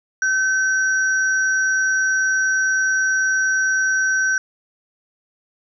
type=tone pair together; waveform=sine; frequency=1534 / 5755 Hz; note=G6 / F#8; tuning=-38 / -49 cents; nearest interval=octave + major seventh; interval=2289 cents; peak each=-16 / -26 dBFS; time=0.22-4.38 s; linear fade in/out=2 ms; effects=none